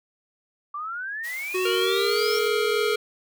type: exponential sweep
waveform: sine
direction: up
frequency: 1150 to 5588 Hz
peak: -29 dBFS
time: 0.74-2.39 s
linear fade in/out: 5 ms
type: high-pass noise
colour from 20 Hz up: white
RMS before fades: -41 dBFS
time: 1.23-2.49 s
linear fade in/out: 20 ms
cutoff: 570 Hz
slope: 24 dB/octave
type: tone with pitch glide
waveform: square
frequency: 370 to 422.6 Hz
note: F#4 to G#4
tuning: 0 to +30 cents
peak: -24 dBFS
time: 1.54-2.96 s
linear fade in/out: 10 ms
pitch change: +230 cents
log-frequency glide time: 1.8-2.21 s
type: harmonic tone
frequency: 466.2 Hz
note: A#4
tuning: in tune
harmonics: 1 / 3 / 5 / 7 / 9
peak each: -26 / -31 / -33 / -34 / -36 dBFS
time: 1.65-2.96 s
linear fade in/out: 5 ms
effects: none